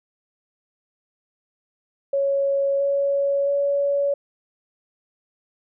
sine tone with pitch steps, 554.4 / 559.5 / 564.7 Hz, C#5 / C#5 / C#5, 0 / +16 / +32 cents, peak -18 dBFS, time 2.13-4.14 s, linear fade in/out 5 ms, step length 670 ms, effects none

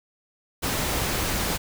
pink noise, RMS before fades -26 dBFS, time 0.62-1.58 s, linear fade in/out 20 ms, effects none

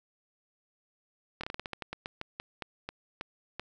slowing click train, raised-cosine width 0.3 ms, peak -20 dBFS, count 17, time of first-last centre 1.41-3.596 s, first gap 25 ms, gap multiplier 1.2, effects none

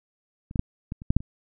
clicks, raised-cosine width 5 ms, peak -27 / -14 / -9 / -19 / -27 / -8 / -6 / -26 dBFS, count 8, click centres 0.511 / 0.558 / 0.594 / 0.921 / 1.019 / 1.105 / 1.166 / 1.205 s, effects none

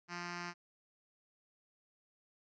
5% pulse tone with notch filter, 174.61 Hz, F3, in tune, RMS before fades -43 dBFS, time 0.08-0.54 s, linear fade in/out 50 ms, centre 530 Hz, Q 1.2, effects resampled to 16000 Hz

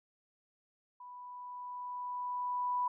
sine tone with level ramp, 987.8 Hz, B5, in tune, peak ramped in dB -47 to -29 dBFS, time 1-2.88 s, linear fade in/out 5 ms, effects none

